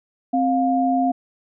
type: tone pair together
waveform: sine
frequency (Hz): 262.8 / 706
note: C4 / F5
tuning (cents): +8 / +19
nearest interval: octave + perfect fourth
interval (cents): 1711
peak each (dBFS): -19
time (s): 0.33-1.12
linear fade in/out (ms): 10
effects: none